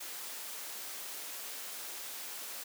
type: high-pass noise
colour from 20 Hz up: white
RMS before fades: -43 dBFS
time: 0-2.64 s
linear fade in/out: 10 ms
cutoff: 330 Hz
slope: 12 dB/octave
effects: none